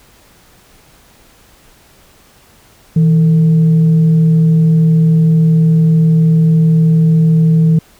sine tone with frequency modulation, 161.7 Hz, E3, 33 cents flat, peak -6 dBFS, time 2.96-7.79 s, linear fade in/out 5 ms, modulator 285 Hz, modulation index 0.2, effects pink hiss -46 dBFS RMS until 7.99 s

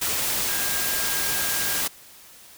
sine tone in noise, 1618 Hz, G#6, 46 cents flat, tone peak -33 dBFS, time 0.48-1.82 s, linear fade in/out 10 ms, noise white, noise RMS -25 dBFS, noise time 0.01-1.88 s, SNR -11 dB, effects white hiss -48 dBFS RMS until 2.57 s

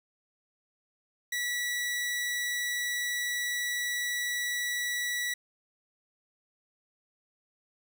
sawtooth tone, 1946 Hz, B6, 26 cents flat, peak -26 dBFS, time 1.32-5.34 s, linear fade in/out 5 ms, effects none

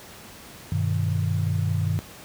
sine chord, G augmented, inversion none, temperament equal with one note detuned, 98.28 / 123.47 / 155.56 Hz, G2 / B2 / D#3, +5 / 0 / 0 cents, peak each -23 / -29 / -26 dBFS, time 0.72-1.99 s, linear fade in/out 0 ms, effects pink hiss -44 dBFS RMS until 2.24 s + high-pass 60 Hz 12 dB/octave

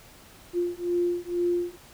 sine beating tone pair, 349.2 / 351.3 Hz, F4 / F4, 0 / +10 cents, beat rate 2.1 Hz, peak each -27 / -27 dBFS, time 0.53-1.77 s, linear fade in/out 50 ms, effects pink hiss -51 dBFS RMS until 1.93 s

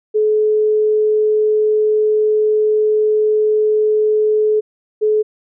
sine tone pair in turn, 428.1 / 428.1 Hz, A4 / A4, -47 / -47 cents, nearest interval unison, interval 0 cents, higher neither, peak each -11 dBFS, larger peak neither, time 0.14-4.61 / 5.01-5.23 s, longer first, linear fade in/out 20 ms, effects none

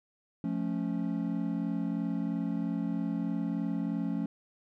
triangle chord, F augmented, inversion none, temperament equal with one note detuned, 174.61 / 217.7 / 277.2 Hz, F3 / A3 / C#4, 0 / -18 / 0 cents, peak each -32 dBFS, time 0.44-4.26 s, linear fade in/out 2 ms, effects none

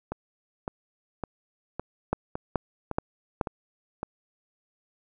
two click trains, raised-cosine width 1 ms, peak -17 / -10 dBFS, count 8 / 4, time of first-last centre 0.12-4.031 / 2.13-3.412 s, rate 1.79 / 2.34 Hz, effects none

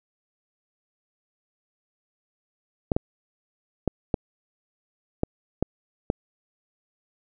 clicks, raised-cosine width 2 ms, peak -8 dBFS, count 7, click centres 2.918 / 2.965 / 3.877 / 4.142 / 5.234 / 5.626 / 6.101 s, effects none

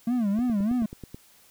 triangle tone with vibrato, 222.7 Hz, A3, 21 cents sharp, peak -20 dBFS, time 0.07-0.86 s, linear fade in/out 5 ms, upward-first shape sine, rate 3.3 Hz, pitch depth 210 cents each way
click train, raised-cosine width 3 ms, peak -25 dBFS, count 8, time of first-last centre 0.39-1.145 s, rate 9.27 Hz
effects white hiss -57 dBFS RMS until 1.5 s

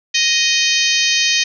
harmonic tone with a mistuned harmonic, 622.3 Hz, D#5, in tune, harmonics 3 / 4 / 5 / 6 / 7 / 8 / 9 / 10, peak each -22 / -19 / -20 / -21 / -21 / -23 / -24 / -22 dBFS, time 0.14-1.44 s, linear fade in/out 10 ms, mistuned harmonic 10, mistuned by +18 cents, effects none

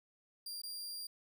sawtooth tone with dropouts, 4771 Hz, D8, 26 cents sharp, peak -39 dBFS, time 0.46-1.07 s, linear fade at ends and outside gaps 5 ms, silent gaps 0.618-0.634 s, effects none

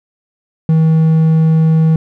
triangle tone, 160 Hz, D#3, 49 cents sharp, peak -5 dBFS, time 0.69-1.96 s, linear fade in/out 2 ms, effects none

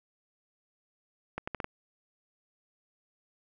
accelerating click train, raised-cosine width 0.5 ms, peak -19 dBFS, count 5, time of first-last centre 1.38-1.644 s, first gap 95 ms, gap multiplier 0.76, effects none

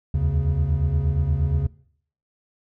triangle tone cluster, 74.4 / 82.9 / 137.6 Hz, D2 / E2 / C#3, +23 / +10 / -12 cents, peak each -21 / -22 / -21 dBFS, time 0.14-1.67 s, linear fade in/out 5 ms, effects noise-tail reverb RT60 0.6 s tail -21 dB re dry

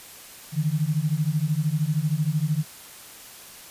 sine beating tone pair, 146.83 / 159.83 Hz, D3 / D#3, 0 / +47 cents, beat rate 13 Hz, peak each -24 dBFS, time 0.52-2.65 s, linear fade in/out 50 ms, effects white hiss -44 dBFS RMS until 3.7 s + resampled to 32000 Hz

